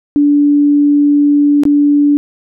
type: tone with dropouts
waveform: sine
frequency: 290 Hz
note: D4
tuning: 22 cents flat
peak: -6 dBFS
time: 0.16-2.17 s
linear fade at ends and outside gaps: 0 ms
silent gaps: 1.635-1.653 s
effects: none